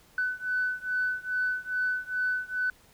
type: beating tone pair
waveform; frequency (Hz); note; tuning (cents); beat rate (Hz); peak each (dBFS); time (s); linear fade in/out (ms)
sine; 1500 / 1502.4; F#6 / F#6; +23 / +26; 2.4; -29 / -30; 0.18-2.7; 2
effects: tanh soft clip ceiling -19 dBFS + pink hiss -59 dBFS RMS until 2.93 s